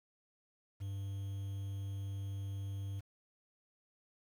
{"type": "tone with quantisation", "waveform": "triangle", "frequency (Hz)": 98.5, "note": "G2", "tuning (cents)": 9, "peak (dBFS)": -36, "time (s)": [0.8, 3.01], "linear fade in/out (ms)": 20, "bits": 10, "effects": []}